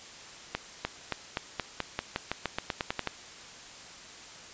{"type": "accelerating click train", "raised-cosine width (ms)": 0.3, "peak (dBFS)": -13, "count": 16, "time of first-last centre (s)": [0.55, 3.073], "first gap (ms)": 300, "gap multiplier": 0.91, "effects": ["white hiss -47 dBFS RMS until 4.53 s", "resampled to 16000 Hz"]}